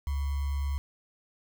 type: tone with sample-and-hold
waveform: sine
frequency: 70.4 Hz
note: C#2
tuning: 27 cents sharp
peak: -27 dBFS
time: 0.07-0.78 s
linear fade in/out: 0 ms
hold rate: 1050 Hz
effects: none